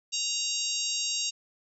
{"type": "harmonic tone with a mistuned harmonic", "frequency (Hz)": 932.3, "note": "A#5", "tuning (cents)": 0, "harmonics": [3, 4, 5, 6, 7, 8], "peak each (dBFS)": [-35, -35, -35, -35, -35, -35], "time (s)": [0.12, 1.31], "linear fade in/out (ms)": 20, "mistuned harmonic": 4, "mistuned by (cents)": 28, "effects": []}